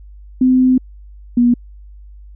sine tone pair in turn, 256.3 / 241.4 Hz, C4 / B3, -36 / -39 cents, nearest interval minor second, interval 103 cents, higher first, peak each -8 dBFS, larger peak neither, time 0.41-0.78 / 1.37-1.54 s, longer first, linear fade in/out 5 ms, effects added 50 Hz sine -35 dBFS peak until 2.35 s

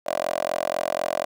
10% pulse tone with high-pass filter, 44.02 Hz, F1, 14 cents sharp, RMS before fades -26 dBFS, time 0.06-1.25 s, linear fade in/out 10 ms, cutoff 600 Hz, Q 4.7, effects none

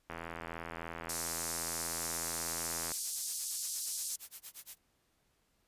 click train, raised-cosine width 0.5 ms, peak -26 dBFS, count 236, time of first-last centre 0.1-2.918 s, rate 83.4 Hz
white band-pass noise, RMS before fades -39 dBFS, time 1.09-4.16 s, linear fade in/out 5 ms, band 4900 to 11000 Hz, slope 24 dB/octave
blue noise with tremolo, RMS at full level -44 dBFS, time 2-4.78 s, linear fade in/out 10 ms, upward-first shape sine, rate 8.6 Hz, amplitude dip 100%
effects pink hiss -75 dBFS RMS until 5.67 s + resampled to 32000 Hz

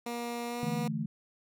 15% pulse tone with pitch glide, 237.6 to 241.5 Hz, A#3 to B3, +33 to -39 cents, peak -28 dBFS, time 0.06-0.88 s, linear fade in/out 5 ms, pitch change +28 cents, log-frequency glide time 0.47-0.62 s
sine chord, D suspended second, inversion none, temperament just, 146.83 / 165.19 / 220.2 Hz, D3 / E3 / A3, 0 / +4 / +2 cents, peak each -37 / -35 / -34 dBFS, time 0.63-1.06 s, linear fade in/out 2 ms
effects none

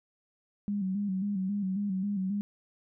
sine tone with vibrato, 196 Hz, G3, in tune, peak -28 dBFS, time 0.68-2.41 s, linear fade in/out 0 ms, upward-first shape square, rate 3.7 Hz, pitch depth 69 cents each way, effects none

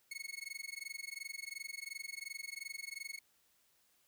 sawtooth tone with amplitude modulation, 2192 Hz, C#7, 20 cents flat, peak -36 dBFS, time 0.11-3.19 s, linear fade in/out 5 ms, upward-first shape sine, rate 22.8 Hz, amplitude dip 100%, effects white hiss -73 dBFS RMS until 4.07 s

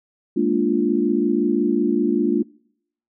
sine chord, Bb dominant seventh, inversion third, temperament equal, 207.7 / 233.1 / 293.7 / 349.2 Hz, Ab3 / Bb3 / D4 / F4, 0 / 0 / 0 / 0 cents, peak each -24 / -22 / -21 / -21 dBFS, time 0.36-2.43 s, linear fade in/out 10 ms, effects noise-tail reverb RT60 0.7 s tail -25 dB re dry

